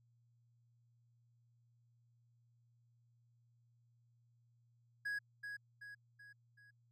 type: tone with echo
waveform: triangle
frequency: 1661.2 Hz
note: G#6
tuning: in tune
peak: -36 dBFS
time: 5.05-5.19 s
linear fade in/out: 10 ms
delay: 380 ms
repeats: 4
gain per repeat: -6 dB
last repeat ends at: 6.71 s
effects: added 118 Hz sine -70 dBFS peak until 6.91 s